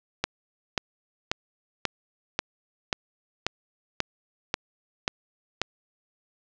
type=click train; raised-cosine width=0.2 ms; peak=-6 dBFS; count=11; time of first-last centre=0.24-5.616 s; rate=1.86 Hz; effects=low-pass 6000 Hz 12 dB/octave + 8-bit